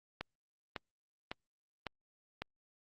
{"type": "click train", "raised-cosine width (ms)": 0.3, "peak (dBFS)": -22, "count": 5, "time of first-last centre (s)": [0.21, 2.42], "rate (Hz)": 1.81, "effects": ["Opus 48 kbps"]}